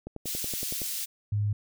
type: click train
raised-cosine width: 2 ms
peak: -24 dBFS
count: 9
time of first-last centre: 0.07-0.818 s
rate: 10.7 Hz
type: high-pass noise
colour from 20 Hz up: white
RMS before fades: -33 dBFS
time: 0.25-1.06 s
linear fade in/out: 20 ms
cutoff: 3300 Hz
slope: 12 dB/octave
type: tone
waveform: sine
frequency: 103.83 Hz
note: G#2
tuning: in tune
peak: -24 dBFS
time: 1.32-1.53 s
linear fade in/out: 5 ms
effects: none